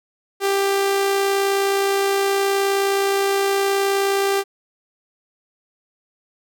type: tone with amplitude modulation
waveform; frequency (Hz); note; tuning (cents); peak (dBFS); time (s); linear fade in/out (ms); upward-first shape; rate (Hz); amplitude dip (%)
sawtooth; 394.6; G4; +11; -12; 0.4-4.44; 50; sine; 59.2; 25
effects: none